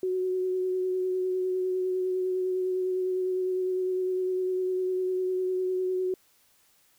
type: tone with vibrato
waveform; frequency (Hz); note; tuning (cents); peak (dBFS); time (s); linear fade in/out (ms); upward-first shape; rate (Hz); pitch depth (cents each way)
sine; 370; F#4; 0; -25; 0.03-6.14; 2; sine; 9.9; 16
effects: white hiss -64 dBFS RMS until 6.98 s